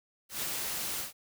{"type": "noise with ADSR envelope", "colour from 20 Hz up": "white", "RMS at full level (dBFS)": -33, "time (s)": [0.29, 1.13], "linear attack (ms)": 130, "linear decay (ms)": 21, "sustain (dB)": -2, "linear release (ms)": 130, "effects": []}